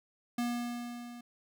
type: tone with level ramp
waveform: square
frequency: 240 Hz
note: B3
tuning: 49 cents flat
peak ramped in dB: -30 to -46 dBFS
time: 0.38-1.21 s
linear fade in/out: 5 ms
effects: none